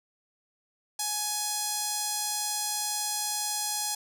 5% pulse tone with notch filter, 838 Hz, G#5, 15 cents sharp, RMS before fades -31 dBFS, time 0.99-3.95 s, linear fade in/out 5 ms, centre 2100 Hz, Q 0.62, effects none

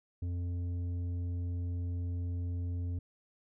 sine tone with tanh clipping, 88 Hz, F2, 14 cents sharp, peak -34 dBFS, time 0.22-2.99 s, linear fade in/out 5 ms, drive 8 dB, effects none

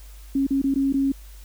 sine tone with dropouts, 273.3 Hz, C#4, 24 cents flat, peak -18 dBFS, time 0.35-1.12 s, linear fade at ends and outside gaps 5 ms, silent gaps 0.468-0.506 / 0.618-0.64 / 0.742-0.758 / 0.926-0.94 s, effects added 50 Hz sine -40 dBFS peak until 1.44 s + white hiss -52 dBFS RMS until 1.44 s

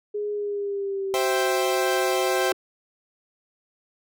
sine tone with pitch glide, 415.3 to 372.1 Hz, G#4 to F#4, 0 to +10 cents, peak -25 dBFS, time 0.14-2.53 s, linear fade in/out 10 ms, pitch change -190 cents, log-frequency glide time 0.32-1.55 s
sawtooth chord, C major, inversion none, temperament equal, 523.3 / 659.3 / 784 Hz, C5 / E5 / G5, 0 / 0 / 0 cents, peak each -21 / -25 / -24 dBFS, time 1.14-2.52 s, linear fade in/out 0 ms
effects none

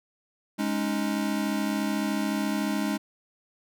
square chord, Ab suspended fourth, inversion none, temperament equal, 207.7 / 277.2 / 311.1 Hz, Ab3 / Db4 / Eb4, 0 / 0 / 0 cents, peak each -29 / -32 / -32 dBFS, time 0.58-2.98 s, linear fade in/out 20 ms, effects none

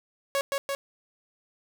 sawtooth tone with echo, 554.4 Hz, C#5, in tune, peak -20 dBFS, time 0.35-0.41 s, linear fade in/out 0 ms, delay 170 ms, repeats 2, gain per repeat -2 dB, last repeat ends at 0.75 s, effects none

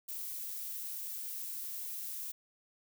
violet noise, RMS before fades -41 dBFS, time 0.08-2.32 s, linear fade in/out 10 ms, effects none

